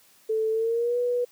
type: tone with pitch glide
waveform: sine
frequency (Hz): 440 to 488.2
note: A4 to B4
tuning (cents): 0 to -20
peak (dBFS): -22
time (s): 0.29-1.25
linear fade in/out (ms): 10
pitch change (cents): +180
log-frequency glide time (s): 0.51-0.98
effects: white hiss -58 dBFS RMS until 1.31 s + high-pass 100 Hz 12 dB/octave